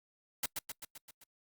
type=noise with echo; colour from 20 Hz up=white; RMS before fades=-33 dBFS; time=0.43-0.46 s; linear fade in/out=5 ms; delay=130 ms; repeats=6; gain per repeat=-4 dB; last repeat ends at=1.24 s; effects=noise-tail reverb RT60 0.1 s tail -26 dB re dry + Opus 48 kbps